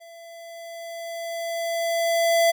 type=tone with level ramp; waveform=square; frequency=672 Hz; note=E5; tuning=33 cents sharp; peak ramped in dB=-44 to -16 dBFS; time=0-2.52 s; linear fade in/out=20 ms; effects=none